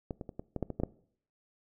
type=clicks; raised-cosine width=2 ms; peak=-22 / -26 / -28 / -25 / -21 / -18 / -23 / -19 / -15 dBFS; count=9; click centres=0.108 / 0.212 / 0.292 / 0.395 / 0.563 / 0.627 / 0.703 / 0.8 / 0.835 s; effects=noise-tail reverb RT60 0.6 s tail -21 dB re dry